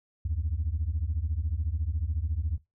sine beating tone pair, 71.8 / 85.8 Hz, D2 / F2, -39 / -30 cents, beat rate 14 Hz, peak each -29 dBFS, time 0.25-2.58 s, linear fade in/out 5 ms, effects noise-tail reverb RT60 0.2 s tail -19 dB re dry + tanh soft clip ceiling -21 dBFS

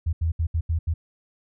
sine tone bursts at uneven times, 81.9 Hz, E2, 11 cents flat, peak -20 dBFS, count 6, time 0.06-0.13 / 0.21-0.32 / 0.39-0.47 / 0.54-0.61 / 0.69-0.79 / 0.87-0.94 s, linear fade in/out 10 ms, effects none

